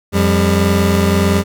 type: tone pair together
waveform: 25% pulse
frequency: 89.1 / 199.87 Hz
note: F2 / G3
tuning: +35 / +34 cents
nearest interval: octave + major second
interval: 1399 cents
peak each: -10 dBFS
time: 0.12-1.44 s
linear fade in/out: 50 ms
effects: none